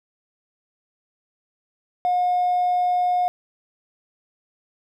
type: tone with hard clipping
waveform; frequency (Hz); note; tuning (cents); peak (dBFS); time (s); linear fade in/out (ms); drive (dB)
sine; 719; F#5; -50; -18; 2.05-3.28; 0; 1
effects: none